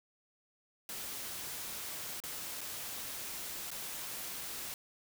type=noise with dropouts; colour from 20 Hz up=white; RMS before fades=-42 dBFS; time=0.89-4.74 s; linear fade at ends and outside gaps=1 ms; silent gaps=2.202-2.237 / 2.608-2.613 / 3.705-3.714 s; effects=none